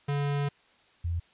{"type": "tone pair in turn", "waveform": ["square", "sine"], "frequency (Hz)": [143, 85.03], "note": ["D3", "F2"], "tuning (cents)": [-46, -46], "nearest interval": "major sixth", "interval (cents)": 900, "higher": "first", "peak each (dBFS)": -27, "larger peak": "neither", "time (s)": [[0.08, 0.49], [1.04, 1.2]], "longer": "first", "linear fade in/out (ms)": 10, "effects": ["white hiss -62 dBFS RMS until 1.33 s", "resampled to 8000 Hz"]}